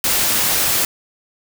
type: noise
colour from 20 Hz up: white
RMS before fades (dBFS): -17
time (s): 0.04-0.85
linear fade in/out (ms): 2
effects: none